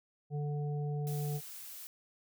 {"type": "harmonic tone", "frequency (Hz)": 146.83, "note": "D3", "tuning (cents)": 0, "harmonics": [1, 3, 5], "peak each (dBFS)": [-33, -43, -48], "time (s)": [0.3, 1.41], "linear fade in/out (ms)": 50}
{"type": "noise", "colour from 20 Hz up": "blue", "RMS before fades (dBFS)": -47, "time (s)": [1.07, 1.87], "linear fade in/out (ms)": 0}
{"effects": []}